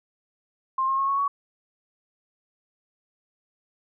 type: tone with pitch steps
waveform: sine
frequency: 1057 / 1073 / 1089.2 / 1105.7 / 1122.4 Hz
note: C6 / C6 / C#6 / C#6 / C#6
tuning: +17 / +43 / -31 / -5 / +21 cents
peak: -21 dBFS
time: 0.78-1.28 s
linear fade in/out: 5 ms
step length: 100 ms
effects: none

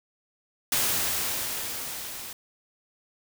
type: noise with level ramp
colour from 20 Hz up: white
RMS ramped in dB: -24 to -39 dBFS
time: 0.72-2.33 s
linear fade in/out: 2 ms
effects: none

